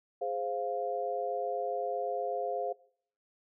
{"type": "chord", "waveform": "sine", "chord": "F minor", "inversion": "first", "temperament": "equal", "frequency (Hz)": [415.3, 523.3, 698.5], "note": ["Ab4", "C5", "F5"], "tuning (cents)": [0, 0, 0], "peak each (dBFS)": [-37, -35, -34], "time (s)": [0.21, 2.73], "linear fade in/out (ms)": 10, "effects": ["noise-tail reverb RT60 0.6 s tail -22 dB re dry"]}